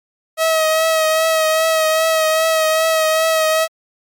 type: tone with vibrato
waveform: sawtooth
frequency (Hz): 638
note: D#5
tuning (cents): +43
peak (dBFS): -9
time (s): 0.37-3.68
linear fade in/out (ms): 50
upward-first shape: triangle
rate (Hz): 2.5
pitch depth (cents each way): 30
effects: MP3 96 kbps